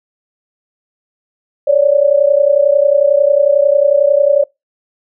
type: tone pair together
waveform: sine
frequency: 554.9 / 586 Hz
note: C#5 / D5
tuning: +2 / -4 cents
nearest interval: minor second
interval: 94 cents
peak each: -10 dBFS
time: 1.67-4.44 s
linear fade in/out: 10 ms
effects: noise-tail reverb RT60 0.2 s tail -25 dB re dry